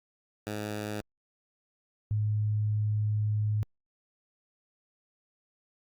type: tone pair in turn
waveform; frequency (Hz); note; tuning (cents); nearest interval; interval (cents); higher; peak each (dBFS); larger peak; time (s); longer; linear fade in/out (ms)
10% pulse / sine; 105.4 / 105.99; G#2 / G#2; +26 / +36; unison; 10; second; -25; neither; 0.47-1.01 / 2.11-3.63; second; 0
effects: Opus 48 kbps